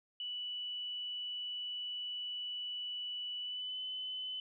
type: tone with pitch glide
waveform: sine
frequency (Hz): 2960 to 3022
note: F#7 to F#7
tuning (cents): 0 to +36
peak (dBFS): -38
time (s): 0.2-4.4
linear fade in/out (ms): 2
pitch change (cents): +36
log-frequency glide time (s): 3.4-3.79
effects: none